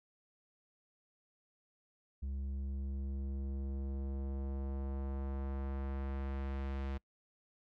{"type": "tone with low-pass filter sweep", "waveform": "square", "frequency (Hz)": 67.9, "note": "C#2", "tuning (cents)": -35, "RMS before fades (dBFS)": -39, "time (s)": [2.22, 6.98], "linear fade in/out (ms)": 10, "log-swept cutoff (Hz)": [150, 3100], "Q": 0.75, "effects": ["noise-tail reverb RT60 0.1 s tail -25 dB re dry"]}